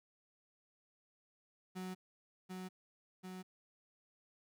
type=tone with echo; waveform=35% pulse; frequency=185 Hz; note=F#3; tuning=in tune; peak=-40 dBFS; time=1.75-1.95 s; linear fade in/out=20 ms; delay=740 ms; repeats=2; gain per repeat=-2 dB; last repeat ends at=3.43 s; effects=none